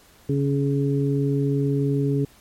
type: harmonic tone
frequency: 140 Hz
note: C#3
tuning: 18 cents sharp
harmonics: 1 / 2 / 3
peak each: -21 / -24 / -26 dBFS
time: 0.29-2.25 s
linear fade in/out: 5 ms
effects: pink hiss -53 dBFS RMS until 2.4 s + MP3 64 kbps